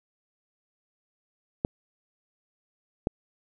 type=clicks; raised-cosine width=2 ms; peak=-11 dBFS; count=2; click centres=1.649 / 3.071 s; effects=none